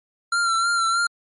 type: tone with vibrato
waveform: square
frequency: 1369 Hz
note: F6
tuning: 35 cents flat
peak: -19 dBFS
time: 0.32-1.07 s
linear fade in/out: 5 ms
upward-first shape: sine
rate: 3.2 Hz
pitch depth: 39 cents each way
effects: MP3 48 kbps